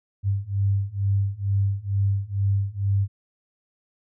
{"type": "beating tone pair", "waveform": "sine", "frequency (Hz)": [98, 100.2], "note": ["G2", "G2"], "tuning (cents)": [0, 38], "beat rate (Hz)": 2.2, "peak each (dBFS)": [-24, -23], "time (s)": [0.23, 3.08], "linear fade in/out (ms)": 50, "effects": []}